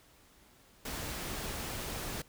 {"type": "noise", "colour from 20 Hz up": "pink", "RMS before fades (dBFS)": -39, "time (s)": [0.85, 2.22], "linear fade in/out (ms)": 5, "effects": ["pink hiss -62 dBFS RMS until 2.28 s"]}